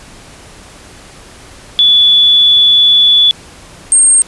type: tone pair in turn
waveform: sine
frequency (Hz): 3441 / 8537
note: A7 / C9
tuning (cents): -39 / +34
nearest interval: octave + major third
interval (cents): 1573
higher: second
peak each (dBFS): -4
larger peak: neither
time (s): 1.79-3.31 / 3.92-4.22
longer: first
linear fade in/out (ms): 0
effects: pink hiss -36 dBFS RMS until 4.27 s + resampled to 24000 Hz